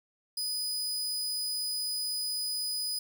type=tone; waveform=sawtooth; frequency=4978 Hz; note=D#8; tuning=in tune; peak=-28 dBFS; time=0.37-2.99 s; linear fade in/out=5 ms; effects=none